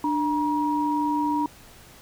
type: tone pair together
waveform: sine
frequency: 296.6 / 952.6 Hz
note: D4 / A#5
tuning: +17 / +37 cents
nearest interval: octave + minor sixth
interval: 2020 cents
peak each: -24 dBFS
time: 0.04-1.46 s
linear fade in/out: 2 ms
effects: pink hiss -49 dBFS RMS until 2.01 s